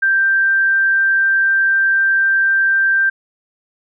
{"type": "tone", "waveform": "sine", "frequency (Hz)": 1574, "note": "G6", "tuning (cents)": 7, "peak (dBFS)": -11, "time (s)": [0.02, 3.1], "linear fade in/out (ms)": 10, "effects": []}